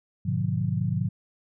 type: chord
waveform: sine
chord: G# diminished seventh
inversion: none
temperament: just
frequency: 103.83 / 124.59 / 149.51 / 179.41 Hz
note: G#2 / B2 / D3 / F3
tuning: 0 / +16 / +31 / +47 cents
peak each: -29 dBFS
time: 0.25-1.09 s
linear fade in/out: 10 ms
effects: none